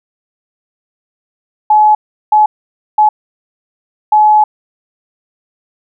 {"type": "tone bursts at uneven times", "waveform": "sine", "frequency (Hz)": 851, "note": "G#5", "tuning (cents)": 42, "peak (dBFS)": -4, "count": 4, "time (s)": [[1.7, 1.95], [2.32, 2.46], [2.98, 3.09], [4.12, 4.44]], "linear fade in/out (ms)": 5, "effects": []}